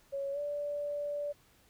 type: tone with pitch glide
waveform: sine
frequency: 554.4 to 582 Hz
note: C#5 to D5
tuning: 0 to -16 cents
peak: -33 dBFS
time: 0.12-1.33 s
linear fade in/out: 20 ms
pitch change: +84 cents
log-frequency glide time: 0.32-0.39 s
effects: pink hiss -65 dBFS RMS until 1.69 s